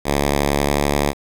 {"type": "tone with pitch glide", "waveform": "5% pulse", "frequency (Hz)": [71.2, 71.99], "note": ["C#2", "D2"], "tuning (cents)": [47, -34], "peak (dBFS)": -5, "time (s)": [0.04, 1.14], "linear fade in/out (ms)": 50, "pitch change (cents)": 19, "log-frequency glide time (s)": [0.68, 0.73], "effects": ["7-bit"]}